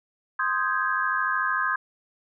sine chord, Ab major seventh, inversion first, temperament equal, 1046.5 / 1244.5 / 1568 / 1661.2 Hz, C6 / Eb6 / G6 / Ab6, 0 / 0 / 0 / 0 cents, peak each -28 dBFS, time 0.39-1.76 s, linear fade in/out 5 ms, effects none

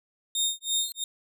25% pulse tone with tremolo, 3678 Hz, A#7, 24 cents flat, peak -19 dBFS, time 0.35-1.04 s, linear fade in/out 2 ms, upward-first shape sine, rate 3 Hz, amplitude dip 100%
15% pulse tone with exponential growth, 4194 Hz, C8, 3 cents sharp, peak -27 dBFS, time 0.63-0.92 s, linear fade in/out 0 ms, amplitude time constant 63 ms
effects none

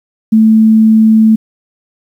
sine tone, 220 Hz, A3, in tune, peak -3 dBFS, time 0.32-1.36 s, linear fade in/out 10 ms, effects 7-bit

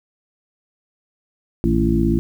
harmonic tone with a mistuned harmonic, 56.1 Hz, A1, 34 cents sharp, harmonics 1 / 2 / 3 / 4 / 5 / 6, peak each -21 / -25 / -22 / -20 / -24 / -20 dBFS, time 1.64-2.19 s, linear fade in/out 0 ms, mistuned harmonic 3, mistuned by -81 cents, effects 8-bit

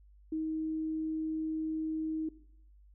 sine tone, 315.7 Hz, D#4, 25 cents sharp, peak -31 dBFS, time 0.32-2.29 s, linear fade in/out 5 ms, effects noise-tail reverb RT60 0.7 s tail -17 dB re dry + added 50 Hz sine -56 dBFS peak until 2.94 s

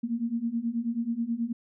sine beating tone pair, 227.5 / 236.8 Hz, A#3 / A#3, -42 / +27 cents, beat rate 9.3 Hz, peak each -31 / -29 dBFS, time 0.03-1.53 s, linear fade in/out 10 ms, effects none

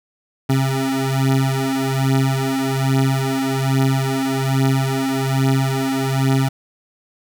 25% pulse beating tone pair, 133.5 / 134.7 Hz, C3 / C#3, +35 / -49 cents, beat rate 1.2 Hz, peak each -15 / -16 dBFS, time 0.49-6.49 s, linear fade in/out 10 ms, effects none

